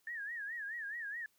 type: tone with vibrato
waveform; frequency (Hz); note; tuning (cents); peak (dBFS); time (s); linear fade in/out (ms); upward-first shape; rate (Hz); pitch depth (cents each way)
sine; 1760; A6; 0; -39; 0.07-1.26; 2; sine; 4.7; 150
effects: white hiss -74 dBFS RMS until 1.38 s